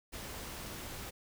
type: noise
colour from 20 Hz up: pink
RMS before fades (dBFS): -44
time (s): 0.12-1.11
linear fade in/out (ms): 20
effects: none